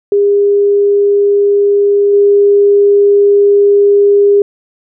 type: tone with level steps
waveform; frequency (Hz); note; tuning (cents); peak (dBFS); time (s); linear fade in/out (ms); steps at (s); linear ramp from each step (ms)
sine; 405; G#4; -43; -6 / -4; 0.12-4.42; 2; 2.13; 5
effects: none